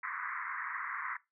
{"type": "band-pass noise", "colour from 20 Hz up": "pink", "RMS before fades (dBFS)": -39, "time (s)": [0.03, 1.17], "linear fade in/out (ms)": 5, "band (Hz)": [1000, 2100], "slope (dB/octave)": 96, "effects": ["noise-tail reverb RT60 0.2 s tail -18 dB re dry"]}